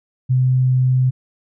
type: tone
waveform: sine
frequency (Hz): 128.4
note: C3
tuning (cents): -32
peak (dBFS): -12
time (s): 0.29-1.11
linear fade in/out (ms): 20
effects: none